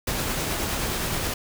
pink noise with tremolo, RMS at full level -26 dBFS, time 0.07-1.34 s, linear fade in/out 5 ms, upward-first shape triangle, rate 9.5 Hz, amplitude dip 25%, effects none

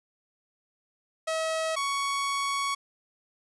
sawtooth tone pair in turn, 642 / 1115.7 Hz, E5 / C#6, -46 / +11 cents, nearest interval minor seventh, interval 957 cents, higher second, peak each -23 dBFS, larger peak neither, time 1.27-1.76 / 1.76-2.75 s, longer second, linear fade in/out 10 ms, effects resampled to 24000 Hz + 10-bit

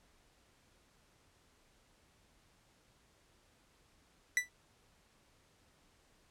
45% pulse tone with exponential decay, 1975.5 Hz, B6, in tune, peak -24 dBFS, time 4.37-4.49 s, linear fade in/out 1 ms, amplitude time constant 24 ms, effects pink hiss -69 dBFS RMS until 6.3 s + low-pass 10000 Hz 12 dB/octave

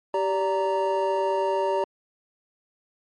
triangle tone cluster, 388.8 / 579 / 929 Hz, G4 / D5 / A#5, -14 / -25 / -6 cents, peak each -24 dBFS, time 0.14-1.84 s, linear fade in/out 2 ms, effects MP3 48 kbps

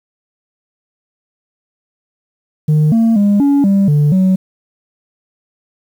sine tone with pitch steps, 152.7 / 227.2 / 203.3 / 282.2 / 197.2 / 147.3 / 187.7 Hz, D#3 / A#3 / G#3 / C#4 / G3 / D3 / F#3, -32 / -44 / -37 / +31 / +11 / +6 / +25 cents, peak -5 dBFS, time 2.68-4.36 s, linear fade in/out 10 ms, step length 240 ms, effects tanh soft clip ceiling -7 dBFS + 7-bit

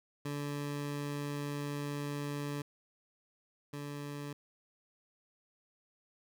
20% pulse tone pair in turn, 144.5 / 144.5 Hz, D3 / D3, -28 / -28 cents, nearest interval unison, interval 0 cents, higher neither, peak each -31 / -35 dBFS, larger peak first, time 0.25-2.62 / 3.73-4.33 s, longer first, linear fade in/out 5 ms, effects none

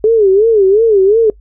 sine tone with vibrato, 417.3 Hz, G#4, 8 cents sharp, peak -5 dBFS, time 0.04-1.3 s, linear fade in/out 2 ms, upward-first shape sine, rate 2.8 Hz, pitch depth 170 cents each way, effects noise-tail reverb RT60 0.1 s tail -23 dB re dry + added 50 Hz sine -38 dBFS peak until 1.4 s

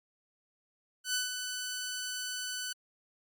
10% pulse tone with ADSR envelope, 1497 Hz, F#6, 20 cents sharp, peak -20 dBFS, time 1.04-2.73 s, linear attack 98 ms, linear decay 150 ms, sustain -7 dB, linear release 7 ms, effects Opus 48 kbps

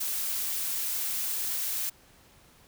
blue noise, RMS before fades -31 dBFS, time 0-1.9 s, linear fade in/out 10 ms, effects pink hiss -58 dBFS RMS until 2.67 s

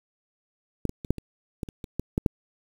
clicks, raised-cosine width 3 ms, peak -11 / -19 / -24 / -8 / -23 / -17 / -26 / -24 / -14 / -10 / -7 dBFS, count 11, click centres 0.853 / 0.894 / 1.048 / 1.106 / 1.183 / 1.632 / 1.688 / 1.842 / 1.996 / 2.179 / 2.262 s, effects 7-bit

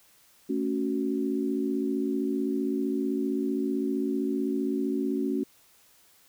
sine chord, F# minor, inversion first, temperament just, 222 / 277.5 / 370 Hz, A3 / C#4 / F#4, +16 / +2 / 0 cents, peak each -31 / -28 / -31 dBFS, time 0.49-5.44 s, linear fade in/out 10 ms, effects white hiss -60 dBFS RMS until 6.28 s

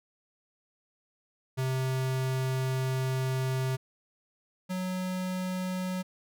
square tone pair in turn, 130.81 / 184.46 Hz, C3 / F#3, 0 / -5 cents, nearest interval tritone, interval 595 cents, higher second, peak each -28 / -31 dBFS, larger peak first, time 1.57-3.77 / 4.69-6.03 s, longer first, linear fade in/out 20 ms, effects none

